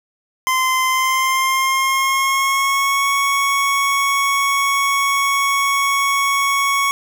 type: tone with pitch glide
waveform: 25% pulse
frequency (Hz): 1036 to 1110.4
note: C6 to C#6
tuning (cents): -17 to +3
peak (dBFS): -11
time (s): 0.47-6.91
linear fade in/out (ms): 0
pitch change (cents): +120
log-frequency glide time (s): 0.88-3.09
effects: none